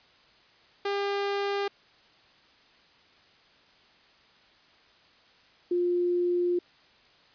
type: tone pair in turn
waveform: sawtooth / sine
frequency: 401.1 / 352.7 Hz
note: G4 / F4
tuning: +40 / +17 cents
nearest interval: major second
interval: 223 cents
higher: first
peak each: -23 dBFS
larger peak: neither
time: 0.85-1.68 / 5.71-6.59 s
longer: second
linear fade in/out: 5 ms
effects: white hiss -59 dBFS RMS until 7.34 s + resampled to 11025 Hz